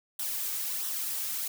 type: noise with flanger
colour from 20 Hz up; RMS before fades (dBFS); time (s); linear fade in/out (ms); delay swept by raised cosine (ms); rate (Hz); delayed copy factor
blue; -33; 0.19-1.48; 5; 0.42 to 2.92; 1.5; -0.6
effects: none